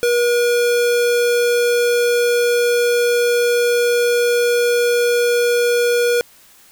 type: tone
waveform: square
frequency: 480.2 Hz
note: B4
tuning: 49 cents flat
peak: -14 dBFS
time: 0.03-6.21 s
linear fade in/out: 0 ms
effects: white hiss -48 dBFS RMS until 6.71 s